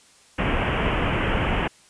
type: low-pass noise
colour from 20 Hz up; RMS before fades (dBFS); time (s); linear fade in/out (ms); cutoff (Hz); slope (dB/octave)
pink; -23; 0.38-1.68; 10; 3100; 96
effects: white hiss -54 dBFS RMS until 1.89 s + resampled to 22050 Hz